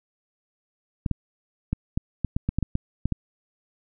clicks, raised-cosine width 5 ms, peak -11 dBFS, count 12, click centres 1.062 / 1.113 / 1.73 / 1.975 / 2.247 / 2.365 / 2.49 / 2.586 / 2.627 / 2.754 / 3.056 / 3.123 s, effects none

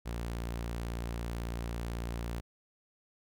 sawtooth tone, 58.1 Hz, A#1, 5 cents flat, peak -31 dBFS, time 0.05-2.41 s, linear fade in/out 20 ms, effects none

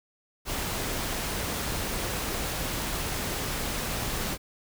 pink noise, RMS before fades -31 dBFS, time 0.45-4.38 s, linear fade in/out 50 ms, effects none

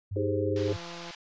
sine tone with vibrato, 98.4 Hz, G2, 7 cents sharp, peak -31 dBFS, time 0.11-0.77 s, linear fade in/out 10 ms, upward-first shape triangle, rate 18 Hz, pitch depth 31 cents each way
sine chord, Ab major seventh, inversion second, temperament equal with one note detuned, 311.1 / 393.4 / 415.3 / 523.3 Hz, Eb4 / G4 / Ab4 / C5, 0 / +6 / 0 / 0 cents, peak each -32 dBFS, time 0.16-0.73 s, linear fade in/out 5 ms
white band-pass noise, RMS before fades -45 dBFS, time 0.56-1.15 s, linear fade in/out 2 ms, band 680 to 5100 Hz, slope 24 dB/octave
click train, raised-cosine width 1 ms, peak -31 dBFS, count 74, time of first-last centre 0.68-1.107 s, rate 171 Hz
effects resampled to 16000 Hz

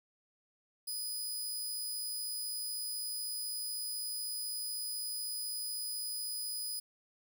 15% pulse tone, 4978 Hz, D#8, in tune, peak -30 dBFS, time 0.87-6.8 s, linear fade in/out 10 ms, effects 12-bit

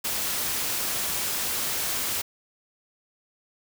white noise, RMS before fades -28 dBFS, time 0.04-2.22 s, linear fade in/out 10 ms, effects none

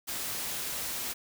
white noise, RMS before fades -35 dBFS, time 0.07-1.14 s, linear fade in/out 20 ms, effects none

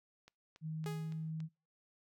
click train, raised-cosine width 0.2 ms, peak -39 dBFS, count 5, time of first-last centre 0.28-1.404 s, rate 3.56 Hz
sine tone with pitch glide, 157.5 to 158.87 Hz, D#3 to D#3, +21 to +36 cents, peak -38 dBFS, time 0.61-1.49 s, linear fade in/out 50 ms, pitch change +15 cents, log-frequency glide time 0.71-1.04 s
sawtooth tone with exponential decay, 415.9 Hz, G#4, 2 cents sharp, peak -36 dBFS, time 0.86-1.31 s, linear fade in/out 0 ms, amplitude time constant 96 ms
effects noise-tail reverb RT60 0.4 s tail -26 dB re dry

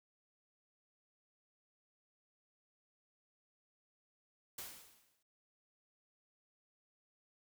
white noise with exponential decay, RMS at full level -44 dBFS, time 4.58-5.23 s, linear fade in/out 5 ms, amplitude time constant 140 ms, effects none

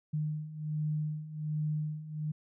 sine beating tone pair, 151.7 / 153 Hz, D#3 / D#3, -44 / -29 cents, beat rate 1.3 Hz, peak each -37 / -33 dBFS, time 0.13-2.32 s, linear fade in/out 10 ms, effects none

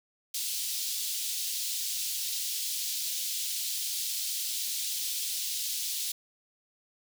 pink high-pass noise, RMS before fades -33 dBFS, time 0.34-6.12 s, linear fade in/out 5 ms, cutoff 3500 Hz, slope 24 dB/octave, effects none

